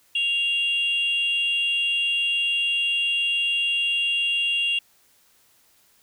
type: tone pair together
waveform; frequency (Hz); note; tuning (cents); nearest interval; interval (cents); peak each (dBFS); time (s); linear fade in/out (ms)
sine; 2787 / 3321; F7 / G#7; -4 / -1; minor third; 303; -20 / -27; 0.15-4.79; 5
effects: tanh soft clip ceiling -15 dBFS + white hiss -60 dBFS RMS until 6.02 s